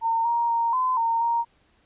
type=tone with pitch steps; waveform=sine; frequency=912 / 938 / 928 / 1021 / 918 / 933 Hz; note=A#5 / A#5 / A#5 / C6 / A#5 / A#5; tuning=-38 / +11 / -8 / -43 / -27 / +1 cents; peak=-20 dBFS; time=0.01-1.45 s; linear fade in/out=50 ms; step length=240 ms; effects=pink hiss -63 dBFS RMS until 1.85 s + resampled to 8000 Hz